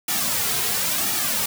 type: noise with flanger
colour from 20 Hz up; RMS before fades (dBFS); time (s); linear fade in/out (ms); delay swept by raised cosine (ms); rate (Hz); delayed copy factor
white; -23; 0.08-1.46; 5; 1.9 to 3.5; 0.97; -0.7
effects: none